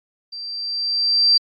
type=tone with level ramp; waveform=sine; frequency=4699 Hz; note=D8; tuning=in tune; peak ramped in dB=-30 to -10 dBFS; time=0.32-1.38 s; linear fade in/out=10 ms; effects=AAC 48 kbps